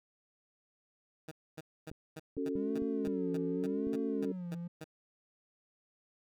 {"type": "tone bursts", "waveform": "15% pulse", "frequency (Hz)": 157.6, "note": "D#3", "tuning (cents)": 23, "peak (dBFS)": -36, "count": 13, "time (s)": [1.28, 4.842], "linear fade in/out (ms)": 5, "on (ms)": 34, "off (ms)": 260}
{"type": "clicks", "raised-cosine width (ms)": 3, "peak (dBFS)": -32, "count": 6, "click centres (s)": [1.915, 2.368, 2.555, 2.821, 3.075, 3.87]}
{"type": "chord", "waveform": "sine", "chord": "F# minor", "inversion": "second", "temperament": "just", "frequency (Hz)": [277.5, 370, 444], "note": ["C#4", "F#4", "A4"], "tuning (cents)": [2, 0, 16], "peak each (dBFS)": [-35, -41, -37], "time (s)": [2.37, 4.32], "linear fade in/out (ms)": 5}
{"type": "tone with vibrato", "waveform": "triangle", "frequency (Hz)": 196, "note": "G3", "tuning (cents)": 0, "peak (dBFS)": -36, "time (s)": [2.55, 4.68], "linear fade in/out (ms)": 10, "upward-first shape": "sine", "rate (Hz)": 0.87, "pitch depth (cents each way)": 240}
{"effects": []}